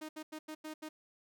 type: tone bursts at uneven times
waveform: sawtooth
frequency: 310 Hz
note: D#4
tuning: 6 cents flat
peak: -38 dBFS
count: 6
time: 0.01-0.09 / 0.16-0.23 / 0.32-0.39 / 0.48-0.55 / 0.64-0.74 / 0.82-0.89 s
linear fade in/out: 10 ms
effects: none

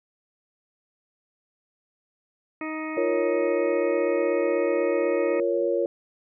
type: harmonic tone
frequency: 313.1 Hz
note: D#4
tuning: 11 cents sharp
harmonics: 1 / 2 / 3 / 4 / 6 / 7 / 8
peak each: -31 / -38 / -41 / -38 / -39 / -40 / -42 dBFS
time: 2.61-5.4 s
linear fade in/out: 2 ms
type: chord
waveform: sine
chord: Bb minor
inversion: second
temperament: equal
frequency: 349.2 / 466.2 / 554.4 Hz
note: F4 / Bb4 / Db5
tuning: 0 / 0 / 0 cents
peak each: -26 / -26 / -25 dBFS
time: 2.97-5.86 s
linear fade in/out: 2 ms
effects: none

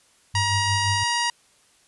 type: tone with tremolo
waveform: sine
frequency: 100 Hz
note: G2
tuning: 35 cents sharp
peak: -22 dBFS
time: 0.34-1.04 s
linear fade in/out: 10 ms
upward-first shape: sine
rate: 5.8 Hz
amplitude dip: 65%
type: harmonic tone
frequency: 950 Hz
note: A#5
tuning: 33 cents sharp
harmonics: 1 / 2 / 3 / 4 / 5 / 6 / 7 / 8 / 9 / 10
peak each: -25 / -27 / -29 / -35 / -29 / -33 / -36 / -42 / -44 / -37 dBFS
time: 0.35-1.3 s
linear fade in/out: 2 ms
effects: white hiss -59 dBFS RMS until 1.87 s + resampled to 24000 Hz

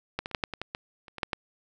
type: clicks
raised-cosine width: 0.3 ms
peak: -13 / -18 / -28 / -10 / -10 / -19 / -17 / -16 / -30 / -23 / -10 / -12 dBFS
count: 12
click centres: 0.19 / 0.259 / 0.313 / 0.348 / 0.438 / 0.537 / 0.616 / 0.749 / 1.082 / 1.183 / 1.232 / 1.332 s
effects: none

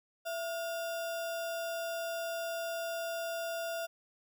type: tone with sample-and-hold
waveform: sine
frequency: 668 Hz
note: E5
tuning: 23 cents sharp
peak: -34 dBFS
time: 0.25-3.87 s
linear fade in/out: 20 ms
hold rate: 2100 Hz
effects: none

